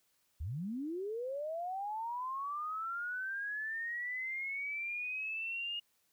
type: linear sweep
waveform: sine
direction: up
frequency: 63.5 to 2861 Hz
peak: -36 dBFS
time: 0.4-5.8 s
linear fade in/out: 10 ms
effects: white hiss -75 dBFS RMS until 6.12 s